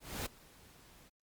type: noise with ADSR envelope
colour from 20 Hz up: pink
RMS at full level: -38 dBFS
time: 0-1.1 s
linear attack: 260 ms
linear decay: 8 ms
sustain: -22 dB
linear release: 30 ms
effects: Opus 48 kbps